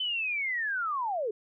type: linear sweep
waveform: sine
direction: down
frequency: 3068 to 397.8 Hz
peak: -28 dBFS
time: 0-1.31 s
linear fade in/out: 5 ms
effects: none